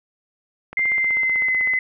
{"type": "click train", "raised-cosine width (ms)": 0.5, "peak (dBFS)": -20, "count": 17, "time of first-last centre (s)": [0.73, 1.736], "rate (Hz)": 15.9}
{"type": "tone with pitch glide", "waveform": "sine", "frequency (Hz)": [2093, 2035], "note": ["C7", "C7"], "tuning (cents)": [0, -49], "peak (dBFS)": -17, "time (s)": [0.77, 1.79], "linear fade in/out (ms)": 2, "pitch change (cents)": -49, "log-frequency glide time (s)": [0.91, 1.6]}
{"effects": []}